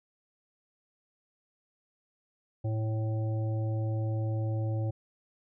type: harmonic tone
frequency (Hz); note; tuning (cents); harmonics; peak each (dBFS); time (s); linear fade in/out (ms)
110; A2; 0; 1 / 3 / 5 / 7; -28 / -40 / -41 / -47; 2.64-4.91; 10
effects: none